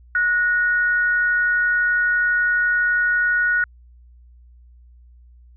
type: tone pair together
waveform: sine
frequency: 1461 / 1854.1 Hz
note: F#6 / A#6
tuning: -22 / -10 cents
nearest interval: major third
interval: 412 cents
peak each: -16 / -26 dBFS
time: 0.15-3.64 s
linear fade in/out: 2 ms
effects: added 60 Hz sine -45 dBFS peak until 5.56 s